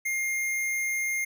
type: tone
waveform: square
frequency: 2121 Hz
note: C7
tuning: 23 cents sharp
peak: -27 dBFS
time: 0.05-1.25 s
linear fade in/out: 10 ms
effects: none